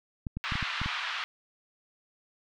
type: clicks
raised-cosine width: 5 ms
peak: -21 dBFS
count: 7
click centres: 0.268 / 0.37 / 0.522 / 0.555 / 0.627 / 0.816 / 0.86 s
type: band-pass noise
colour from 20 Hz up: pink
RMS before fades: -34 dBFS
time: 0.44-1.24 s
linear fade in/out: 0 ms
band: 1100 to 3800 Hz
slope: 24 dB/octave
effects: none